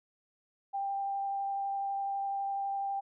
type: tone with vibrato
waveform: sine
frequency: 791 Hz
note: G5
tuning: 15 cents sharp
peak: -31 dBFS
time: 0.73-3.01 s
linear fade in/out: 20 ms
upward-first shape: sine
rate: 12 Hz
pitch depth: 8 cents each way
effects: none